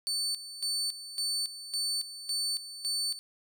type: tone with tremolo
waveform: 30% pulse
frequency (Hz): 4500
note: C#8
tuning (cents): +25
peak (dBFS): -26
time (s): 0.07-3.19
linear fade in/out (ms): 0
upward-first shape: square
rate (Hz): 1.8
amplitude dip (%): 75
effects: none